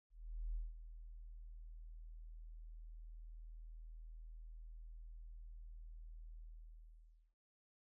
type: tone with ADSR envelope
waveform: sine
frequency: 40.12 Hz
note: E1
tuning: 46 cents flat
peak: -38 dBFS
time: 0.1-7.35 s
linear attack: 450 ms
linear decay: 180 ms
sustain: -12 dB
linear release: 960 ms
effects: none